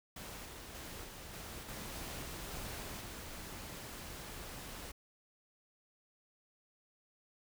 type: noise with tremolo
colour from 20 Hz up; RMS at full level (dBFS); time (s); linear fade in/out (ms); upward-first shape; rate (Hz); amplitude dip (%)
pink; -47; 0.16-3.01; 5; square; 1.7; 25
type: noise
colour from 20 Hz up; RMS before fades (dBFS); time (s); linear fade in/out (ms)
pink; -47; 1.68-4.92; 10
effects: none